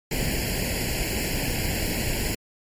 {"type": "noise with comb filter", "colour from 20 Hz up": "pink", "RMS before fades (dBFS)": -26, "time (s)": [0.11, 2.35], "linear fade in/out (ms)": 5, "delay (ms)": 0.41, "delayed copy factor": 0.95, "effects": ["MP3 64 kbps"]}